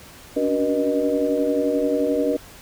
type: tone cluster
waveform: sine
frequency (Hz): 277.3 / 288.7 / 375.1 / 480.2 / 616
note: C#4 / D4 / F#4 / B4 / D#5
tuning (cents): +1 / -30 / +24 / -49 / -17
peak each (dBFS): -29 / -23 / -29 / -22 / -25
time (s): 0.36-2.37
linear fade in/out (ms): 10
effects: pink hiss -44 dBFS RMS until 2.61 s